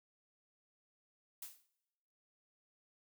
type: noise with exponential decay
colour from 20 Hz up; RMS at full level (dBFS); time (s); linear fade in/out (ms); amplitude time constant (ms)
blue; -43; 1.42-1.67; 5; 53
effects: noise-tail reverb RT60 1.0 s tail -22 dB re dry